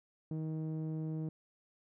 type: tone with low-pass filter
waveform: sawtooth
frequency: 157.6 Hz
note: D#3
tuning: 23 cents sharp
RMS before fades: -38 dBFS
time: 0.31-1.29 s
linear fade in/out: 2 ms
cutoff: 350 Hz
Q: 1
effects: none